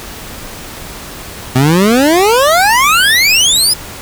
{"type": "exponential sweep", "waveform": "25% pulse", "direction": "up", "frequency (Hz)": [123.47, 5170], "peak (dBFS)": -3, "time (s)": [1.55, 3.74], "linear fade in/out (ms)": 10, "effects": ["pink hiss -28 dBFS RMS until 4.01 s"]}